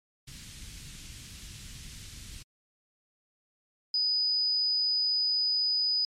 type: band-stop noise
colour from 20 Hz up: pink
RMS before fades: -44 dBFS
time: 0.27-2.43 s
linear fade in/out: 10 ms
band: 160 to 2900 Hz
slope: 12 dB/octave
type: tone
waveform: sine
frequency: 4978 Hz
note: D#8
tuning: in tune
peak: -24 dBFS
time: 3.94-6.05 s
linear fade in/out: 2 ms
effects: low-pass 9000 Hz 12 dB/octave + MP3 64 kbps